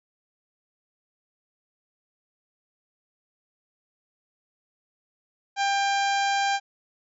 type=harmonic tone; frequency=795 Hz; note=G5; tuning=24 cents sharp; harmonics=1 / 2 / 3 / 4 / 5 / 6 / 7 / 8 / 9; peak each=-23 / -29 / -33 / -35 / -37 / -39 / -40 / -41 / -42 dBFS; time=5.56-6.6 s; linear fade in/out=50 ms; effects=none